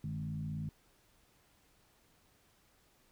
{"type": "tone with frequency modulation", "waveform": "sine", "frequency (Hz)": 153, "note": "D#3", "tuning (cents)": -29, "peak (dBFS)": -36, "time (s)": [0.04, 0.69], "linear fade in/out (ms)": 2, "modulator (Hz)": 56.7, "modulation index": 0.99, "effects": ["pink hiss -69 dBFS RMS until 3.11 s"]}